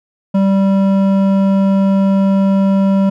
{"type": "tone with hard clipping", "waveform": "triangle", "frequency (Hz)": 194.9, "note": "G3", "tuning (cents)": -10, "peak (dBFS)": -11, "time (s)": [0.34, 3.1], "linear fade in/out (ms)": 10, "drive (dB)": 14, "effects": []}